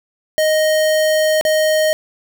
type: tone with dropouts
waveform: square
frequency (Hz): 622.3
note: D#5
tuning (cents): 0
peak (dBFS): -13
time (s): 0.38-1.93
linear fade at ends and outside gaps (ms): 0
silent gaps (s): 1.411-1.451
effects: none